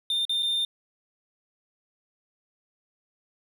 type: tone with dropouts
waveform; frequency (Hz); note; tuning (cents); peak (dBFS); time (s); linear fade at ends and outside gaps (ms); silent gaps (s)
triangle; 3611; A7; +44; -22; 0.1-0.65; 2; 0.252-0.294 / 0.425-0.429
effects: none